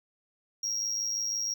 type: tone with amplitude modulation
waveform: triangle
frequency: 5620 Hz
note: F8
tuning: 10 cents sharp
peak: -25 dBFS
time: 0.63-1.54 s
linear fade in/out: 5 ms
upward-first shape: sine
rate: 106 Hz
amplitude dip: 60%
effects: none